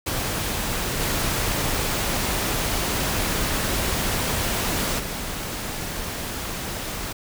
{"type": "noise with level steps", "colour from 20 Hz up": "pink", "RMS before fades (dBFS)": [-26, -24, -30], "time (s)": [0.06, 7.13], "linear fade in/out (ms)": 10, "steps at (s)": [0.99, 4.98], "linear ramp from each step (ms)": 20, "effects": []}